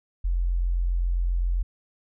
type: tone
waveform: sine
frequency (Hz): 43.77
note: F1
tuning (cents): +5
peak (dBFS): -21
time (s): 0.24-1.63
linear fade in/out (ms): 10
effects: none